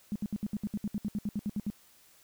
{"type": "tone bursts", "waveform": "sine", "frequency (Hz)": 207.7, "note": "G#3", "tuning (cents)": 0, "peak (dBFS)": -29, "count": 16, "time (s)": [0.12, 1.701], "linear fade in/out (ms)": 0, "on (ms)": 36, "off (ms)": 67, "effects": ["white hiss -61 dBFS RMS until 2.23 s"]}